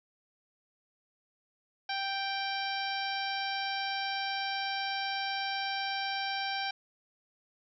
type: harmonic tone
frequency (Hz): 784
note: G5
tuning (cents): 0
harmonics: 1 / 2 / 3 / 4 / 5 / 6 / 7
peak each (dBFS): -35 / -38 / -40 / -41 / -42 / -43 / -43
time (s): 1.89-6.71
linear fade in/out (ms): 5
effects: none